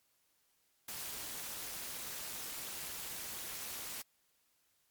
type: noise with amplitude modulation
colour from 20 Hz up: white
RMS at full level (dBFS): -40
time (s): 0.88-4.02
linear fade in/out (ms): 5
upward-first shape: sine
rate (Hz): 293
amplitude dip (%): 75
effects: white hiss -75 dBFS RMS until 4.9 s + MP3 96 kbps